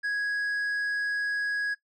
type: tone with tanh clipping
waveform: sine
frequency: 1661.2 Hz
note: G#6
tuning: in tune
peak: -27 dBFS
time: 0.03-1.75 s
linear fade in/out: 20 ms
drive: 5 dB
effects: noise-tail reverb RT60 0.1 s tail -18 dB re dry